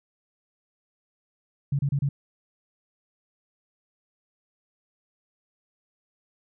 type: tone bursts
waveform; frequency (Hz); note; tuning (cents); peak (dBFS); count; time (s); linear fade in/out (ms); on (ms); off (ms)
sine; 140; C#3; +18; -21; 4; 1.72-2.09; 5; 70; 30
effects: none